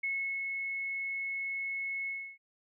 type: tone with ADSR envelope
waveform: sine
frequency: 2189 Hz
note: C#7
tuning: 22 cents flat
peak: -30 dBFS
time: 0.03-2.38 s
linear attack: 9 ms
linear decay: 370 ms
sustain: -3 dB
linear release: 300 ms
effects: none